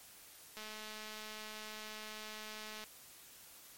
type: click train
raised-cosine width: 0.2 ms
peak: -30 dBFS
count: 489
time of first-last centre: 0.57-2.84 s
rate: 215 Hz
effects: white hiss -57 dBFS RMS until 3.77 s + MP3 64 kbps